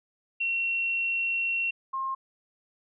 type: tone pair in turn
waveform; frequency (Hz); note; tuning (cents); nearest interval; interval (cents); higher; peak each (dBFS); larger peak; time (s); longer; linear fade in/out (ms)
sine; 2727 / 1066.1; F7 / C6; -42 / +32; octave + major third; 1626; first; -25 / -28; first; 0.4-1.71 / 1.93-2.15; first; 10
effects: none